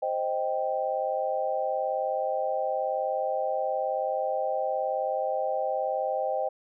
sine chord, C minor, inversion none, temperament equal, 523.3 / 622.3 / 784 Hz, C5 / Eb5 / G5, 0 / 0 / 0 cents, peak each -30 dBFS, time 0.02-6.49 s, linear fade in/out 10 ms, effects none

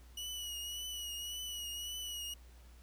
sawtooth tone with vibrato, 2926 Hz, F#7, 20 cents flat, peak -37 dBFS, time 0.17-2.34 s, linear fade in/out 5 ms, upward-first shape triangle, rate 1.8 Hz, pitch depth 47 cents each way, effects added 60 Hz sine -54 dBFS peak until 2.82 s + pink hiss -65 dBFS RMS until 2.82 s

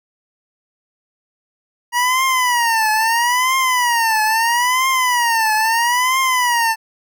25% pulse tone with vibrato, 954 Hz, A#5, 40 cents sharp, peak -10 dBFS, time 1.92-6.76 s, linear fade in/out 50 ms, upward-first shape triangle, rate 0.76 Hz, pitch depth 190 cents each way, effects none

